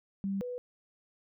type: tone pair in turn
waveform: sine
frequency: 196 / 493.9 Hz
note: G3 / B4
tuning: 0 / 0 cents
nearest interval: octave + major third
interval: 1600 cents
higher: second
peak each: -30 / -35 dBFS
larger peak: first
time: 0.24-0.41 / 0.41-0.58 s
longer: neither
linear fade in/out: 0 ms
effects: none